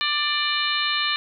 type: harmonic tone with a mistuned harmonic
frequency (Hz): 591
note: D5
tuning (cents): +11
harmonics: 2 / 3 / 4 / 5 / 6 / 7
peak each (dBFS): -28 / -28 / -28 / -28 / -28 / -28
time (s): 0.01-1.16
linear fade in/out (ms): 0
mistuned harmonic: 6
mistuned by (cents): +47
effects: none